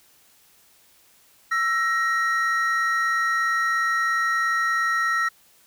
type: tone pair together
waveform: triangle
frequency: 1331.5 / 1883 Hz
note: E6 / A#6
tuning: +17 / +17 cents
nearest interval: tritone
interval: 600 cents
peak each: -21 dBFS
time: 1.51-5.29 s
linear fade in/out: 10 ms
effects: white hiss -57 dBFS RMS until 5.66 s